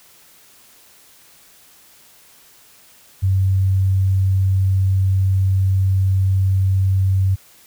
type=tone; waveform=sine; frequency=95.5 Hz; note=G2; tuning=45 cents flat; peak=-13 dBFS; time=3.22-7.36 s; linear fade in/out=20 ms; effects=white hiss -49 dBFS RMS until 7.66 s